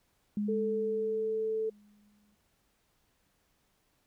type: tone with exponential decay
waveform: sine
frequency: 207.4 Hz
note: G#3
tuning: 2 cents flat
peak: -28 dBFS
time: 0.37-2.35 s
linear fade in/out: 2 ms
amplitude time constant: 430 ms
type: tone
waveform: sine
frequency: 440 Hz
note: A4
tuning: in tune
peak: -29 dBFS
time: 0.48-1.7 s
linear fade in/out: 10 ms
effects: pink hiss -73 dBFS RMS until 4.06 s